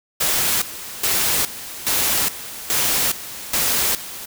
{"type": "noise with tremolo", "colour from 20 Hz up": "white", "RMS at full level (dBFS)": -19, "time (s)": [0.2, 4.26], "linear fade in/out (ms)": 10, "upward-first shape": "square", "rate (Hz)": 1.2, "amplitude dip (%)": 80, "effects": []}